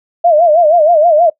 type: tone with vibrato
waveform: sine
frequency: 648 Hz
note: E5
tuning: 30 cents flat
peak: -5 dBFS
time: 0.24-1.3 s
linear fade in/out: 10 ms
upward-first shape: sine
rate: 6.3 Hz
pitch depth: 150 cents each way
effects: noise-tail reverb RT60 0.1 s tail -18 dB re dry